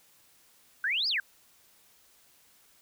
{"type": "exponential two-way sweep", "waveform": "sine", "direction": "up then down", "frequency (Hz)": [1480, 5200, 1480], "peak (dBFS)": -26, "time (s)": [0.84, 1.2], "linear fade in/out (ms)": 2, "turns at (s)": 1.08, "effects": ["white hiss -62 dBFS RMS until 2.81 s"]}